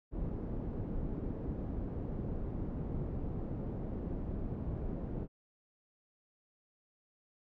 pink low-pass noise, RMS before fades -38 dBFS, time 0.11-5.28 s, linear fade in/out 50 ms, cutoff 370 Hz, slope 12 dB/octave, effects none

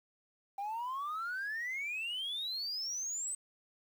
sine exponential sweep, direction up, 782 to 8270 Hz, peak -34 dBFS, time 0.58-3.35 s, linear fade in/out 5 ms, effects tanh soft clip ceiling -32 dBFS + 10-bit

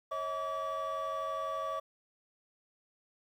triangle tone cluster, 547 / 639 / 1147 Hz, C#5 / D#5 / D6, -23 / +46 / -41 cents, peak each -38 / -36 / -33 dBFS, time 0.11-1.8 s, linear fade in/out 10 ms, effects tanh soft clip ceiling -27 dBFS + 11-bit

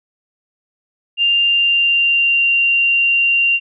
sine tone with pitch glide, 2794 to 2770 Hz, F7 to F7, 0 to -15 cents, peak -11 dBFS, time 1.17-3.6 s, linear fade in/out 50 ms, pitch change -15 cents, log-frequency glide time 1.42-2.46 s, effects none

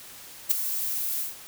violet noise with ADSR envelope, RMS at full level -17 dBFS, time 0.49-1.36 s, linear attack 23 ms, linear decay 6 ms, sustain -12 dB, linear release 160 ms, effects white hiss -45 dBFS RMS until 1.47 s

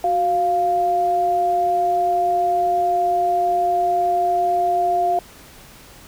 sine tone pair together, 370 / 698.5 Hz, F#4 / F5, 0 / 0 cents, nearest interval major seventh, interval 1100 cents, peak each -25 / -16 dBFS, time 0.04-5.19 s, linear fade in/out 2 ms, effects pink hiss -44 dBFS RMS until 6.07 s

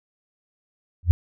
sine tone with exponential growth, 86.1 Hz, F2, 24 cents flat, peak -6 dBFS, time 1.03-1.11 s, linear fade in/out 0 ms, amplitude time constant 16 ms, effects none

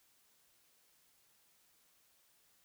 silence, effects white hiss -71 dBFS RMS until 2.64 s

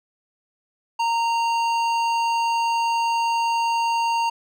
sine tone with hard clipping, 925 Hz, A#5, 14 cents flat, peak -21 dBFS, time 0.99-4.3 s, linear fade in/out 10 ms, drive 12 dB, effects none

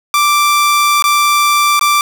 sawtooth tone with dropouts, 1174.7 Hz, D6, in tune, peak -5 dBFS, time 0.14-2.01 s, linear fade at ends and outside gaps 1 ms, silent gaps 1.024-1.04 / 1.794-1.811 s, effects none

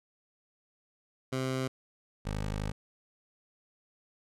15% pulse tone pair in turn, 130.81 / 51.79 Hz, C3 / G#1, 0 / -4 cents, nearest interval octave + major third, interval 1604 cents, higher first, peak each -24 / -26 dBFS, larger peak first, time 1.32-1.68 / 2.25-2.72 s, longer second, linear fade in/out 10 ms, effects low-pass 10000 Hz 12 dB/octave

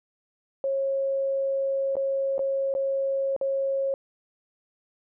sine tone with dropouts, 544 Hz, C#5, 33 cents flat, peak -23 dBFS, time 0.64-3.94 s, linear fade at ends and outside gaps 1 ms, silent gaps 1.955-1.967 / 2.381-2.392 / 2.74-2.75 / 3.364-3.412 s, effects none

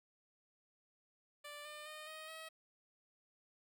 10% pulse tone with pitch steps, 587.3 / 600 / 612.9 / 626.2 / 639.7 Hz, D5 / D5 / D#5 / D#5 / D#5, 0 / +37 / -26 / +11 / +48 cents, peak -40 dBFS, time 1.44-2.49 s, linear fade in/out 10 ms, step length 210 ms, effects none

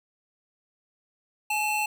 square tone pair together, 846 / 2686 Hz, G#5 / E7, +32 / +32 cents, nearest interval octave + minor sixth, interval 2000 cents, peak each -28 dBFS, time 1.5-1.86 s, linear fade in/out 5 ms, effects none

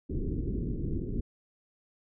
pink low-pass noise, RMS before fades -32 dBFS, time 0.09-1.21 s, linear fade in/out 10 ms, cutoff 400 Hz, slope 48 dB/octave, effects none

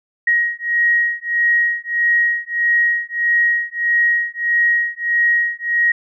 sine beating tone pair, 1888 / 1889.6 Hz, A#6 / A#6, +22 / +23 cents, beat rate 1.6 Hz, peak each -17 dBFS, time 0.27-5.92 s, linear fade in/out 5 ms, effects none

